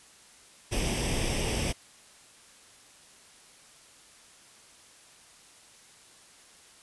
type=noise with comb filter; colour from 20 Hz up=pink; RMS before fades=-29 dBFS; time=0.71-1.73 s; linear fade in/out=20 ms; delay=0.36 ms; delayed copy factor=+0.7; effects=white hiss -55 dBFS RMS until 6.82 s + resampled to 24000 Hz